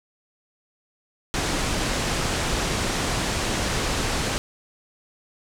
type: low-pass noise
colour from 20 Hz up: pink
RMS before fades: -25 dBFS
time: 1.34-4.38 s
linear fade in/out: 0 ms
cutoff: 8800 Hz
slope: 24 dB/octave
effects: none